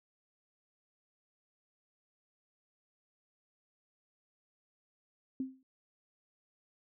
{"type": "tone with exponential decay", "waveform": "sine", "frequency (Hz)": 262.4, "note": "C4", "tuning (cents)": 5, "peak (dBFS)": -30, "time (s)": [5.4, 5.63], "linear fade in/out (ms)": 2, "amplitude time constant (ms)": 48, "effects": []}